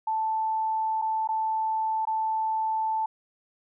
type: tone with dropouts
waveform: sine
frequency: 880 Hz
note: A5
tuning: in tune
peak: -24 dBFS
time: 0.07-3.06 s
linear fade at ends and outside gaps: 5 ms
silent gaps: 1.017-1.021 / 1.275-1.288 / 2.053-2.071 s
effects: none